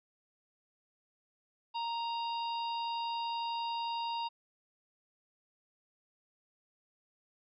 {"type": "harmonic tone with a mistuned harmonic", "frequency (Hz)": 931, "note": "A#5", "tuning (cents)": -2, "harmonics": [1, 3, 4, 5], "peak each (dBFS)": [-34, -44, -46, -48], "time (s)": [1.74, 4.29], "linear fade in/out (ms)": 20, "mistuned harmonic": 5, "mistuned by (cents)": 44, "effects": []}